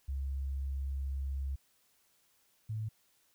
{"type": "tone pair in turn", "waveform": "sine", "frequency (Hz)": [68, 108.94], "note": ["C#2", "A2"], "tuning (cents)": [-33, -17], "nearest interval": "minor sixth", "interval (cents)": 816, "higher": "second", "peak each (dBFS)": [-33, -34], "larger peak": "first", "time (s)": [[0.08, 1.56], [2.69, 2.89]], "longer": "first", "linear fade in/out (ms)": 10, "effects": ["white hiss -71 dBFS RMS until 3.34 s"]}